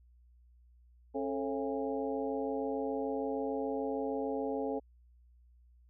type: harmonic tone with a mistuned harmonic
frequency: 136 Hz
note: C#3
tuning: 33 cents flat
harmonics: 2 / 3 / 4 / 5 / 6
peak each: -37 / -36 / -39 / -44 / -42 dBFS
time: 1.14-4.8 s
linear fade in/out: 20 ms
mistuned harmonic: 3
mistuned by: +120 cents
effects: added 60 Hz sine -59 dBFS peak until 5.89 s